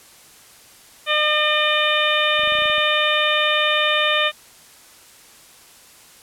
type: harmonic tone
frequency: 605 Hz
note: D#5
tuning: 49 cents flat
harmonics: 1 / 2 / 3 / 4 / 5 / 6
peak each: -23 / -23 / -23 / -23 / -23 / -23 dBFS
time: 1.06-4.32 s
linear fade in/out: 50 ms
type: clicks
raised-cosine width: 3 ms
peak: -28 dBFS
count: 10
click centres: 2.394 / 2.435 / 2.475 / 2.522 / 2.553 / 2.587 / 2.621 / 2.657 / 2.699 / 2.782 s
effects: white hiss -47 dBFS RMS until 6.22 s + low-pass 12000 Hz 12 dB/octave